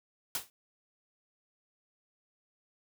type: noise with exponential decay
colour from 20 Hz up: white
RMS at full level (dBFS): -30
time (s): 0.35-0.5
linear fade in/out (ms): 1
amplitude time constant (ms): 32
effects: none